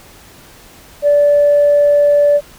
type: tone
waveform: sine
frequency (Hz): 581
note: D5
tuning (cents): -19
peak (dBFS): -6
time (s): 1.02-2.41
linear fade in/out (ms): 50
effects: tanh soft clip ceiling -3 dBFS + pink hiss -41 dBFS RMS until 2.58 s